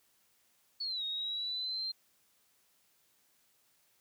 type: linear two-way sweep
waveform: sine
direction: down then up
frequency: 4474 to 3729 to 4179 Hz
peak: -34 dBFS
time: 0.8-1.92 s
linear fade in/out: 10 ms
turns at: 1.04 s
effects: white hiss -71 dBFS RMS until 4 s + high-pass 60 Hz 12 dB/octave